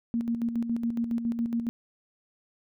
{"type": "tone with tremolo", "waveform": "sine", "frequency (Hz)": 233.1, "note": "A#3", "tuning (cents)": 0, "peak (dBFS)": -24, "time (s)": [0.14, 1.69], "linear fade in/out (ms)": 0, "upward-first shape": "square", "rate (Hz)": 7.2, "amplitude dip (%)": 55, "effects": []}